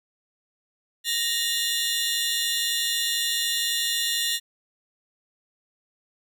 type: tone cluster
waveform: sawtooth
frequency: 1861 / 2847 / 3464 / 3618 / 4052 Hz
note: A#6 / F7 / A7 / A7 / B7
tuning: -3 / +33 / -28 / +48 / +44 cents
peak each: -27 dBFS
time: 1.04-4.4 s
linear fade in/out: 50 ms
effects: none